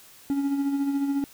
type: tone with tremolo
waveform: triangle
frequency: 279.2 Hz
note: C#4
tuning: 13 cents sharp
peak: -19 dBFS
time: 0.3-1.24 s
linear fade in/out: 0 ms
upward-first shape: sine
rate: 14 Hz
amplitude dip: 45%
effects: white hiss -51 dBFS RMS until 1.33 s